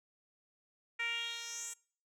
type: tone with band-pass filter sweep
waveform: 10% pulse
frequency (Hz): 466.2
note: A#4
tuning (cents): 0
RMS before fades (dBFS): -40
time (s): 0.99-1.74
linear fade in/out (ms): 10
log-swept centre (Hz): 2100 to 8400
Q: 3.8
effects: noise-tail reverb RT60 0.5 s tail -26 dB re dry